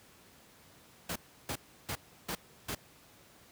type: noise bursts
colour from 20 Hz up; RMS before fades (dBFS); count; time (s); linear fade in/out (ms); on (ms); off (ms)
pink; -36; 5; 1.09-2.75; 5; 68; 330
effects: pink hiss -59 dBFS RMS until 3.51 s + high-pass 80 Hz 12 dB/octave